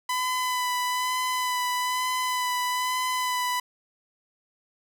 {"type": "tone with vibrato", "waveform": "sawtooth", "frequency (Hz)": 1002, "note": "B5", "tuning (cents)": 25, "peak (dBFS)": -21, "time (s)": [0.09, 3.6], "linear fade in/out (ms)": 5, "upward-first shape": "sine", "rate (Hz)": 1.1, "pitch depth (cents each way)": 17, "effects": []}